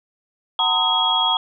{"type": "tone cluster", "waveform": "sine", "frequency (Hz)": [744, 910, 1010, 1256, 3303], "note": ["F#5", "A#5", "B5", "D#6", "G#7"], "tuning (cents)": [9, -42, 39, 16, -10], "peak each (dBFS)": [-26, -22, -27, -26, -18], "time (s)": [0.59, 1.37], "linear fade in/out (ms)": 2, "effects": []}